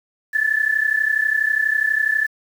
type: tone pair together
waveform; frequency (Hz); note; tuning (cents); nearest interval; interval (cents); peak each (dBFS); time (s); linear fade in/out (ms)
sine; 1727.8 / 1760; A6 / A6; -32 / 0; unison; 32; -19; 0.33-2.27; 20
effects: 7-bit